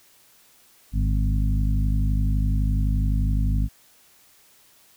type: harmonic tone with a mistuned harmonic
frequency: 51.8 Hz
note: G#1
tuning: 4 cents flat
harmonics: 1 / 2 / 3 / 4 / 5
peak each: -20 / -26 / -30 / -32 / -34 dBFS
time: 0.92-3.69 s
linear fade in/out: 50 ms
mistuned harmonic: 3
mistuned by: -46 cents
effects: white hiss -56 dBFS RMS until 4.96 s